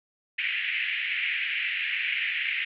pink band-pass noise, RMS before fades -29 dBFS, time 0.38-2.65 s, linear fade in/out 10 ms, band 1900 to 2800 Hz, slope 48 dB/octave, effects none

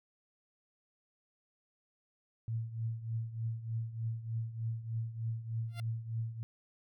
sine tone with tremolo, 113.6 Hz, A#2, 44 cents flat, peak -31 dBFS, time 2.48-6.43 s, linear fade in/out 0 ms, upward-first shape triangle, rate 3.3 Hz, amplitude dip 80%
10% pulse tone with exponential growth, 694 Hz, F5, 11 cents flat, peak -33 dBFS, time 5.68-5.8 s, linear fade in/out 1 ms, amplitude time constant 24 ms
effects none

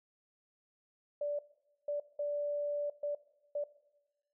sine tone bursts at uneven times, 583 Hz, D5, 13 cents flat, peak -32 dBFS, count 5, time 1.21-1.39 / 1.88-2 / 2.19-2.9 / 3.03-3.15 / 3.55-3.64 s, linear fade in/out 5 ms, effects noise-tail reverb RT60 1.0 s tail -18 dB re dry

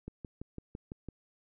click train, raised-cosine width 3 ms, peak -28 dBFS, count 7, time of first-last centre 0.08-1.087 s, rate 5.96 Hz, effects none

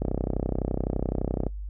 click train, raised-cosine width 2 ms, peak -13 dBFS, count 47, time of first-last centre 0.02-1.467 s, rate 31.8 Hz, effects noise-tail reverb RT60 0.1 s tail -22 dB re dry + added 50 Hz sine -32 dBFS peak until 1.69 s

